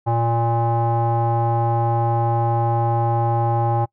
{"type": "tone with low-pass filter", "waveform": "square", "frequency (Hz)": 116.54, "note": "A#2", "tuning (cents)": 0, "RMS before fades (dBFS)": -19, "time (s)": [0.06, 3.86], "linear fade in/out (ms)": 20, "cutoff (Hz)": 860, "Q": 7.1, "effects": ["noise-tail reverb RT60 0.1 s tail -25 dB re dry"]}